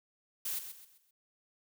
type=noise with echo; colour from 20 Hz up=blue; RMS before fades=-36 dBFS; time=0.45-0.59 s; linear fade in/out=5 ms; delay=130 ms; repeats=4; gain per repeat=-9 dB; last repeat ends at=1.11 s; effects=none